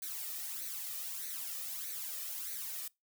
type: noise with flanger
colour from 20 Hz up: blue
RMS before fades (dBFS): -41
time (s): 0.02-2.88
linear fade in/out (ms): 5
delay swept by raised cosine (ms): 0.48 to 1.68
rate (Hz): 1.6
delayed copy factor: +0.7
effects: noise-tail reverb RT60 0.2 s tail -23 dB re dry